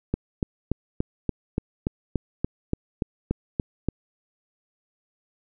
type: click train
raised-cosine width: 3 ms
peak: -10 dBFS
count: 14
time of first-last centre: 0.14-3.886 s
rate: 3.47 Hz
effects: none